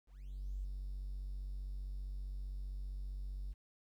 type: tone with ADSR envelope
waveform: triangle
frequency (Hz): 47.64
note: G1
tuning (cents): -49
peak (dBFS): -33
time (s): 0.06-3.54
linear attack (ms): 580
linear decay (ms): 8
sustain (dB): -4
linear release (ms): 25
effects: tanh soft clip ceiling -35 dBFS + 12-bit